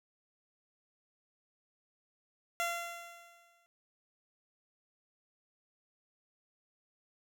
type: tone with exponential decay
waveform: 15% pulse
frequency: 686 Hz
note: F5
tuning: 31 cents flat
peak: -24 dBFS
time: 2.6-3.66 s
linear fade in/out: 0 ms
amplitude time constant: 230 ms
effects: none

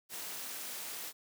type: noise with amplitude modulation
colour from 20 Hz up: white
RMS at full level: -39 dBFS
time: 0.09-1.13 s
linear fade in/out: 50 ms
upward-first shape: sine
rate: 262 Hz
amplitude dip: 70%
effects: high-pass 200 Hz 12 dB/octave

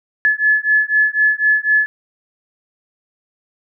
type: beating tone pair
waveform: sine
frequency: 1715 / 1719 Hz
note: A6 / A6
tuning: -45 / -41 cents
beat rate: 4 Hz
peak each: -15 dBFS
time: 0.25-1.86 s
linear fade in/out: 0 ms
effects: none

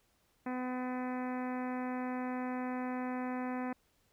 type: harmonic tone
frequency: 252.4 Hz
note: B3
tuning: 38 cents sharp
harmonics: 1 / 2 / 3 / 4 / 5 / 6 / 7 / 8 / 9 / 10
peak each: -36 / -44 / -43 / -46 / -51 / -52 / -51 / -53 / -58 / -58 dBFS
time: 0.46-3.73 s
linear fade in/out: 5 ms
effects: pink hiss -73 dBFS RMS until 4.12 s

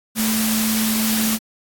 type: tone in noise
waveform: sine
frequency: 220 Hz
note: A3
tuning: in tune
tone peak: -19 dBFS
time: 0.15-1.39 s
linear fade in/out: 50 ms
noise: white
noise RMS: -22 dBFS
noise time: 0.15-1.39 s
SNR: 0 dB
effects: AAC 64 kbps

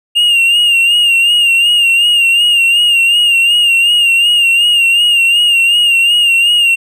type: tone with vibrato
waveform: triangle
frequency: 2806 Hz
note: F7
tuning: 8 cents sharp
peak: -5 dBFS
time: 0.15-6.76 s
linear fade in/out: 20 ms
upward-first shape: sine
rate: 2.7 Hz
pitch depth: 53 cents each way
effects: none

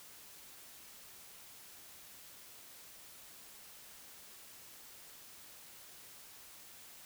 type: silence
effects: white hiss -55 dBFS RMS until 7.05 s

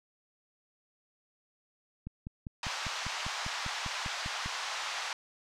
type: click train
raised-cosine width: 5 ms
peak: -27 dBFS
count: 13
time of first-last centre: 2.07-4.46 s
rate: 5.02 Hz
type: band-pass noise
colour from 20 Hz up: pink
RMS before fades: -37 dBFS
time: 2.63-5.13 s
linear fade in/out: 2 ms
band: 790 to 6300 Hz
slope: 24 dB/octave
effects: none

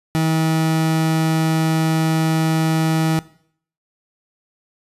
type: tone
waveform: 30% pulse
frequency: 160 Hz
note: D#3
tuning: 49 cents sharp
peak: -13 dBFS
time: 0.15-3.19 s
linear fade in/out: 0 ms
effects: noise-tail reverb RT60 0.6 s tail -19 dB re dry + resampled to 32000 Hz

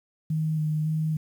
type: tone with vibrato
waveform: sine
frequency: 155.56 Hz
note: D#3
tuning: in tune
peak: -23 dBFS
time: 0.3-1.17 s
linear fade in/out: 5 ms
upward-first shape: square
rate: 1.8 Hz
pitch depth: 17 cents each way
effects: 9-bit

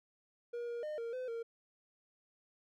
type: tone with pitch steps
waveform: triangle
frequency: 476 / 473.1 / 608 / 464 / 509 / 461.6 Hz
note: A#4 / A#4 / D#5 / A#4 / C5 / A#4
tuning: +36 / +26 / -40 / -8 / -48 / -17 cents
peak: -36 dBFS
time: 0.53-1.43 s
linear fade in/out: 10 ms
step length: 150 ms
effects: none

